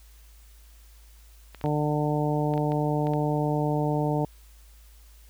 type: clicks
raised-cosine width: 0.3 ms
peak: -26 dBFS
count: 8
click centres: 1.547 / 1.613 / 1.66 / 2.538 / 2.578 / 2.72 / 3.07 / 3.136 s
type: harmonic tone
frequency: 149.3 Hz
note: D3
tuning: 29 cents sharp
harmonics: 1 / 2 / 3 / 4 / 5 / 6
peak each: -26 / -29 / -31 / -32 / -33 / -34 dBFS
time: 1.64-4.25 s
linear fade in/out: 0 ms
effects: added 54 Hz sine -49 dBFS peak until 5.29 s + white hiss -59 dBFS RMS until 5.29 s